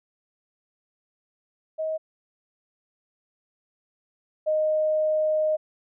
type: tone pair in turn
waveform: sine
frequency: 632 / 619.4 Hz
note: D#5 / D#5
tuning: +27 / -8 cents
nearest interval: unison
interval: 35 cents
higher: first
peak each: -25 / -20 dBFS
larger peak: second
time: 1.78-1.98 / 4.46-5.57 s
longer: second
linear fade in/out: 20 ms
effects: none